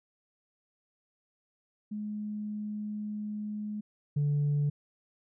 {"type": "tone pair in turn", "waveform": "sine", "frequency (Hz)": [210.3, 145.52], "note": ["G#3", "D3"], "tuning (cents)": [22, -16], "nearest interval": "tritone", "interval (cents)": 638, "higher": "first", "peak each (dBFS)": [-33, -23], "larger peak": "second", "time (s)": [[1.91, 3.81], [4.16, 4.7]], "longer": "first", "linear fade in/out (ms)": 10, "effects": ["tanh soft clip ceiling -23 dBFS"]}